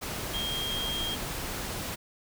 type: tone in noise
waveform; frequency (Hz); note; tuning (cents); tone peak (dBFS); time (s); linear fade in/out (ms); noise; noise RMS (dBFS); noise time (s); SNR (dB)
sine; 3224; G7; +48; -31; 0.33-1.16; 20; pink; -35; 0.01-1.96; +1
effects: none